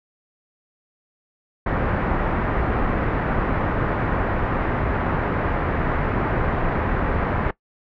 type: low-pass noise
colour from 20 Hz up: pink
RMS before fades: -22 dBFS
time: 1.66-7.51 s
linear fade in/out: 5 ms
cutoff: 1800 Hz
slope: 24 dB/octave
effects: noise-tail reverb RT60 0.1 s tail -20 dB re dry